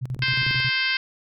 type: tone with tremolo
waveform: sine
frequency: 127.3 Hz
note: C3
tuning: 47 cents flat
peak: -24 dBFS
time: 0.01-0.7 s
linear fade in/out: 20 ms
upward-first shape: square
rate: 11 Hz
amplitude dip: 80%
type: clicks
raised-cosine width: 3 ms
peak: -27 dBFS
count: 8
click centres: 0.165 / 0.223 / 0.339 / 0.431 / 0.464 / 0.511 / 0.547 / 0.602 s
type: harmonic tone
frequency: 523.3 Hz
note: C5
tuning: in tune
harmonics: 2 / 3 / 4 / 5 / 6 / 7 / 8 / 9 / 10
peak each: -38 / -26 / -26 / -28 / -29 / -35 / -35 / -30 / -36 dBFS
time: 0.22-0.97 s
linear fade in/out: 2 ms
effects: none